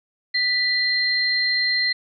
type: tone pair together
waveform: sine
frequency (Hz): 1975.5 / 4164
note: B6 / C8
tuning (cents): 0 / -9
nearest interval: octave + minor second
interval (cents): 1291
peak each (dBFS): -21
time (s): 0.34-1.93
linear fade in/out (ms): 10
effects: none